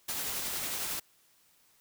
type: noise with tremolo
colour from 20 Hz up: white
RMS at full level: -34 dBFS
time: 0.08-1 s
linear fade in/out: 10 ms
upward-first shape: sine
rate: 11 Hz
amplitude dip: 25%
effects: white hiss -66 dBFS RMS until 1.8 s